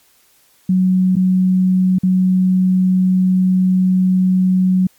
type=tone with dropouts; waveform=sine; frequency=185.3 Hz; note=F#3; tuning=3 cents sharp; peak=-10 dBFS; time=0.69-4.87 s; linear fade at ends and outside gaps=5 ms; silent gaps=1.156-1.165 / 1.986-2.033 s; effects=white hiss -54 dBFS RMS until 4.98 s + MP3 96 kbps